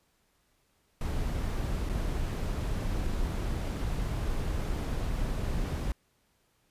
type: noise with dropouts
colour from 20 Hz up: brown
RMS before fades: -31 dBFS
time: 1.01-5.92 s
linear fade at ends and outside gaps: 1 ms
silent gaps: 1.891-1.896 s
effects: pink hiss -71 dBFS RMS until 6.7 s + resampled to 32000 Hz